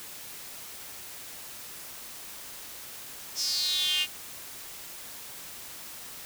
square tone with high-pass filter sweep, 165.9 Hz, E3, 11 cents sharp, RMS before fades -28 dBFS, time 3.35-4.07 s, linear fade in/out 50 ms, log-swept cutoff 5600 to 2700 Hz, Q 7.7, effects white hiss -43 dBFS RMS until 6.25 s

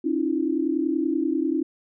sine tone cluster, 271.9 / 313 / 343.3 Hz, C#4 / D#4 / F4, -33 / +10 / -30 cents, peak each -26 / -24 / -27 dBFS, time 0.04-1.63 s, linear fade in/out 10 ms, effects none

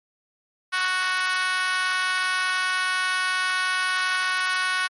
5% pulse tone with high-pass filter, 370 Hz, F#4, in tune, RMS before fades -24 dBFS, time 0.72-4.88 s, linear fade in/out 20 ms, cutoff 1300 Hz, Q 4.9, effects MP3 48 kbps

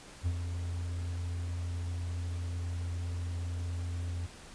triangle tone with ADSR envelope, 86.9 Hz, F2, 8 cents flat, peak -24 dBFS, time 0.23-4.27 s, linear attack 37 ms, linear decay 62 ms, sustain -7 dB, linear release 15 ms, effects pink hiss -51 dBFS RMS until 4.54 s + resampled to 22050 Hz

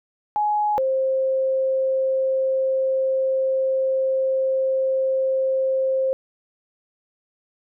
sine tone pair in turn, 839 / 528.5 Hz, G#5 / C5, +17 / +17 cents, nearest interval minor sixth, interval 800 cents, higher first, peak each -18 dBFS, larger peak neither, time 0.36-0.78 / 0.78-6.13 s, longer second, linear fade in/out 0 ms, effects none

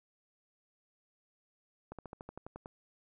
slowing click train, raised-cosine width 1 ms, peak -30 dBFS, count 10, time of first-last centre 1.92-2.659 s, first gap 67 ms, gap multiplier 1.05, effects none

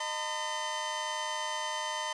30% pulse tone cluster, 615 / 907 / 1008 / 3084 Hz, D#5 / A#5 / B5 / G7, -20 / -48 / +35 / -29 cents, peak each -38 / -34 / -35 / -36 dBFS, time 0-2.13 s, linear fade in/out 5 ms, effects resampled to 22050 Hz

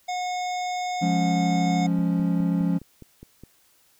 harmonic tone, 725 Hz, F#5, 35 cents flat, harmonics 1 / 3 / 5 / 7 / 9 / 10, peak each -26 / -36 / -40 / -43 / -45 / -46 dBFS, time 0.08-1.87 s, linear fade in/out 10 ms
triangle chord, Db major, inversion first, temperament equal, 174.61 / 207.7 / 277.2 Hz, F3 / Ab3 / Db4, 0 / 0 / 0 cents, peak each -20 / -26 / -25 dBFS, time 1.01-2.79 s, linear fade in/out 20 ms
click train, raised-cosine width 3 ms, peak -29 dBFS, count 8, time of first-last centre 1.99-3.436 s, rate 4.84 Hz
effects white hiss -61 dBFS RMS until 3.99 s

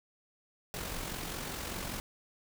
pink noise with amplitude modulation, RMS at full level -37 dBFS, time 0.74-2 s, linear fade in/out 0 ms, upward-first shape sine, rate 45.1 Hz, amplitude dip 45%, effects none

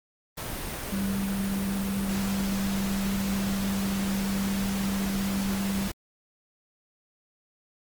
sine tone in noise, 196 Hz, G3, in tune, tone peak -26 dBFS, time 0.92-5.88 s, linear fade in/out 10 ms, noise pink, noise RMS -34 dBFS, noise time 0.37-5.92 s, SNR +5 dB, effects Opus 32 kbps

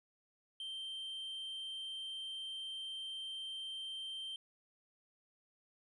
triangle tone, 3136 Hz, G7, in tune, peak -40 dBFS, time 0.6-4.36 s, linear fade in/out 2 ms, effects resampled to 24000 Hz

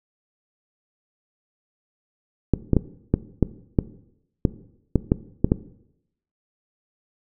clicks, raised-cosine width 3 ms, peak -3 dBFS, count 11, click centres 2.537 / 2.733 / 2.767 / 3.14 / 3.427 / 3.788 / 4.452 / 4.957 / 5.119 / 5.445 / 5.519 s, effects noise-tail reverb RT60 0.8 s tail -17 dB re dry

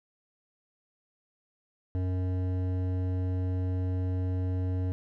triangle tone with hard clipping, 92 Hz, F#2, 9 cents flat, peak -29 dBFS, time 1.95-4.92 s, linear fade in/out 0 ms, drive 16 dB, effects none

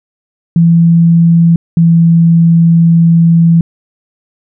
sine tone pair in turn, 167.8 / 166.96 Hz, E3 / E3, +31 / +22 cents, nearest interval unison, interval 9 cents, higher first, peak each -3 dBFS, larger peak neither, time 0.56-1.56 / 1.77-3.61 s, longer second, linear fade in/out 2 ms, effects none

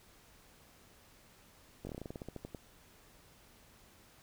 slowing click train, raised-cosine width 2 ms, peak -29 dBFS, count 15, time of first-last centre 1.85-2.548 s, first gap 20 ms, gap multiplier 1.13, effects pink hiss -62 dBFS RMS until 4.22 s

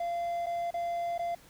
triangle tone with dropouts, 689 Hz, F5, 24 cents flat, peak -28 dBFS, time 0-1.35 s, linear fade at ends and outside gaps 5 ms, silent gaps 0.461-0.466 / 0.707-0.74 / 1.18-1.192 s, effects pink hiss -57 dBFS RMS until 1.49 s

